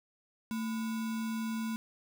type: tone with sample-and-hold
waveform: sine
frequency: 223.7 Hz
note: A3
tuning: 29 cents sharp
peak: -32 dBFS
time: 0.51-1.76 s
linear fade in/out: 0 ms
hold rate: 1225 Hz
effects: none